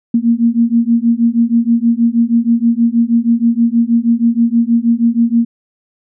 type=beating tone pair; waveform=sine; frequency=230 / 236.3 Hz; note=A#3 / A#3; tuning=-23 / +24 cents; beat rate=6.3 Hz; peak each=-12 dBFS; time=0.14-5.45 s; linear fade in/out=5 ms; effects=none